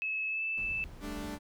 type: tone with pitch glide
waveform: sine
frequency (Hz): 2591 to 2635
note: E7 to E7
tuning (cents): -30 to -1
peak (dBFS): -31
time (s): 0.02-0.84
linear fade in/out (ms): 0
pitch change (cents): +29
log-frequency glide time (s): 0.28-0.43
type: noise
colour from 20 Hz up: brown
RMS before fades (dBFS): -46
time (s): 0.57-1.38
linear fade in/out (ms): 5
type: chord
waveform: sawtooth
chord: G suspended second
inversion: none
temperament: equal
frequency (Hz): 196 / 220 / 293.7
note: G3 / A3 / D4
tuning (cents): 0 / 0 / 0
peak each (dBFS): -41 / -40 / -36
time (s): 1-1.39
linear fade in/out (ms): 50
effects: none